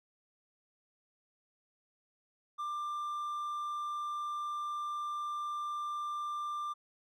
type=tone; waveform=triangle; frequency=1188 Hz; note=D6; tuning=20 cents sharp; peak=-33 dBFS; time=2.58-6.74 s; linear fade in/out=20 ms; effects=none